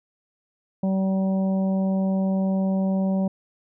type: harmonic tone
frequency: 191.3 Hz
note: G3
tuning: 42 cents flat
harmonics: 1 / 2 / 3 / 4 / 5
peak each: -20 / -38 / -30 / -38 / -43 dBFS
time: 0.83-3.28 s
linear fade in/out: 5 ms
effects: none